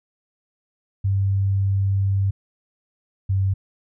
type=tone pair in turn; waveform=sine; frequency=97.9 / 96.5 Hz; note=G2 / G2; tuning=-2 / -27 cents; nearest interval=unison; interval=25 cents; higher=first; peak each=-17 dBFS; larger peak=neither; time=1.04-2.31 / 3.29-3.54 s; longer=first; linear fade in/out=10 ms; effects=none